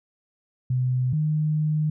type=tone pair in turn; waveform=sine; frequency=127.1 / 153.28 Hz; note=C3 / D#3; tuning=-50 / -26 cents; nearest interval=minor third; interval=324 cents; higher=second; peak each=-20 dBFS; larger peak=neither; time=0.7-1.13 / 1.13-1.9 s; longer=second; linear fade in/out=5 ms; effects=none